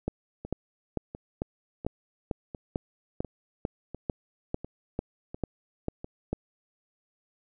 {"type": "two click trains", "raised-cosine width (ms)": 2, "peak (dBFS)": [-24, -15], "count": [9, 15], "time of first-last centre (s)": [[0.45, 6.044], [0.08, 6.33]], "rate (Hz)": [1.43, 2.24], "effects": []}